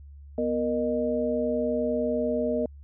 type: tone cluster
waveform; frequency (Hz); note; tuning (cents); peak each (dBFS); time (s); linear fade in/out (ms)
sine; 245.7 / 465.4 / 614; B3 / A#4 / D#5; -9 / -3 / -23; -28; 0.38-2.66; 2
effects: added 71 Hz sine -43 dBFS peak until 2.83 s